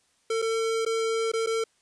square tone with dropouts, 450.5 Hz, A4, 41 cents sharp, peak -25 dBFS, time 0.3-1.64 s, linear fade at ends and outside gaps 5 ms, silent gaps 0.419-0.423 / 0.851-0.862 / 1.318-1.335 / 1.463-1.47 s, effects white hiss -67 dBFS RMS until 1.81 s + resampled to 22050 Hz

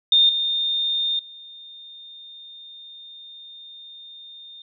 sine tone with level steps, 3638 Hz, A#7, 43 cents flat, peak -12 / -20 / -39 dBFS, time 0.12-4.62 s, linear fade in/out 2 ms, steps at 0.29 / 1.19 s, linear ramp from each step 2 ms, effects none

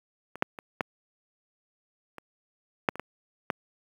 clicks, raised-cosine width 0.5 ms, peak -25 / -7 / -24 / -10 / -25 / -6 / -25 / -17 / -10 dBFS, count 9, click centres 0.356 / 0.424 / 0.588 / 0.808 / 2.183 / 2.888 / 2.956 / 2.996 / 3.502 s, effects high-pass 150 Hz 12 dB/octave + 8-bit

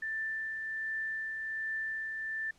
sine tone with tremolo, 1771 Hz, A6, 11 cents sharp, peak -32 dBFS, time 0.02-2.51 s, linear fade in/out 5 ms, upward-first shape triangle, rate 1.3 Hz, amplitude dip 35%, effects pink hiss -65 dBFS RMS until 2.58 s + low-pass 9000 Hz 12 dB/octave

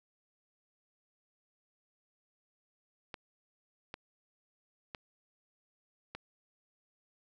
clicks, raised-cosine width 0.3 ms, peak -25 dBFS, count 4, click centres 3.142 / 3.941 / 4.948 / 6.15 s, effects none

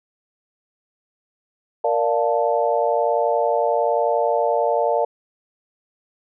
sine chord, Bb major seventh, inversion none, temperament equal, 466.2 / 587.3 / 698.5 / 880 Hz, Bb4 / D5 / F5 / A5, 0 / 0 / 0 / 0 cents, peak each -22 / -21 / -22 / -24 dBFS, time 1.84-5.05 s, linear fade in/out 5 ms, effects none

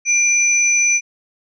sine tone pair together, 2374 / 5982 Hz, D7 / F#8, +18 / +18 cents, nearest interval octave + major third, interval 1600 cents, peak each -15 dBFS, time 0.05-1.01 s, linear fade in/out 50 ms, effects none

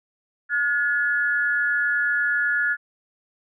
sine tone pair together, 1437 / 1708.9 Hz, F6 / G#6, +49 / +49 cents, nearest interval minor third, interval 300 cents, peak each -22 dBFS, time 0.49-2.77 s, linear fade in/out 50 ms, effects none

